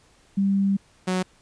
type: tone pair in turn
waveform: sine / sawtooth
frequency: 196.7 / 184.49 Hz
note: G3 / F#3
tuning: +6 / -5 cents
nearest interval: minor second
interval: 111 cents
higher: first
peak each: -18 dBFS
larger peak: neither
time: 0.37-0.77 / 1.07-1.23 s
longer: first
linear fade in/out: 10 ms
effects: pink hiss -58 dBFS RMS until 1.41 s + resampled to 22050 Hz